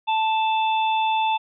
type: harmonic tone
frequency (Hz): 880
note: A5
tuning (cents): 0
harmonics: 1 / 3 / 4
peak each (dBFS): -19 / -29 / -31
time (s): 0.07-1.38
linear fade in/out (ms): 20
effects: none